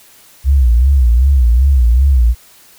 sine tone with vibrato, 63.5 Hz, B1, 49 cents sharp, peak -6 dBFS, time 0.44-2.35 s, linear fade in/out 50 ms, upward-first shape sine, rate 2.6 Hz, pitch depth 170 cents each way, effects white hiss -44 dBFS RMS until 2.78 s

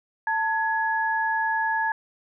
sine tone pair together, 890 / 1680.1 Hz, A5 / G#6, +20 / +20 cents, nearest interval major seventh, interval 1100 cents, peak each -24 / -25 dBFS, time 0.27-1.92 s, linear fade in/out 2 ms, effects none

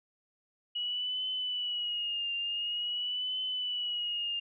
sine tone with vibrato, 2911 Hz, F#7, 29 cents flat, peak -31 dBFS, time 0.75-4.4 s, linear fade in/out 10 ms, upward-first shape triangle, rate 0.47 Hz, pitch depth 75 cents each way, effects none

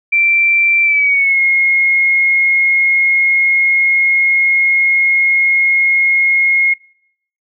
sine tone with pitch glide, 2349 to 2154 Hz, D7 to C7, 0 to +50 cents, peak -9 dBFS, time 0.12-6.74 s, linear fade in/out 10 ms, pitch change -150 cents, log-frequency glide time 0.83-1.4 s, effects noise-tail reverb RT60 0.7 s tail -24 dB re dry

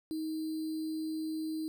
sine tone with sample-and-hold, 315.3 Hz, D#4, 23 cents sharp, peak -33 dBFS, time 0.11-1.68 s, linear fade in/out 0 ms, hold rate 4410 Hz, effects none

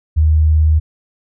sine tone with vibrato, 77.78 Hz, D#2, in tune, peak -8 dBFS, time 0.16-0.8 s, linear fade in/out 20 ms, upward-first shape sine, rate 18 Hz, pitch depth 9 cents each way, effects none

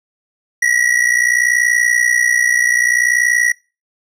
square ring-modulated tone, 1925 Hz, B6, 45 cents flat, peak -9 dBFS, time 0.62-3.52 s, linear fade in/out 5 ms, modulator 30.3 Hz, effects noise-tail reverb RT60 0.3 s tail -24 dB re dry + low-pass 10000 Hz 12 dB/octave

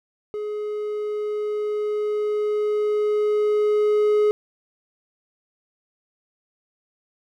triangle tone with level ramp, 420.8 Hz, G#4, 23 cents sharp, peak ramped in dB -24 to -13 dBFS, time 0.34-4.31 s, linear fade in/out 0 ms, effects none

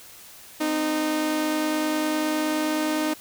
sawtooth tone pair together, 258.2 / 308 Hz, C4 / D#4, -23 / -17 cents, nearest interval minor third, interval 306 cents, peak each -28 / -19 dBFS, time 0.6-3.14 s, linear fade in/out 10 ms, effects white hiss -46 dBFS RMS until 3.2 s

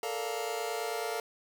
sawtooth chord, Bb major seventh, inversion third, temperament just, 437 / 466.2 / 582.7 / 699.2 Hz, A4 / Bb4 / D5 / F5, -12 / 0 / -14 / +2 cents, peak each -33 / -34 / -38 / -33 dBFS, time 0.03-1.2 s, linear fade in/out 2 ms, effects none

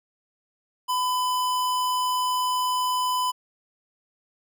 square tone, 1004 Hz, B5, 28 cents sharp, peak -23 dBFS, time 0.88-3.32 s, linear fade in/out 20 ms, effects none

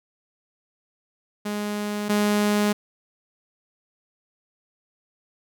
sawtooth tone pair in turn, 207.7 / 207.7 Hz, G#3 / G#3, 0 / 0 cents, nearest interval unison, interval 0 cents, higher neither, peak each -22 / -15 dBFS, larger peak second, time 1.45-2.09 / 2.09-2.73 s, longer neither, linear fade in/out 10 ms, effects none

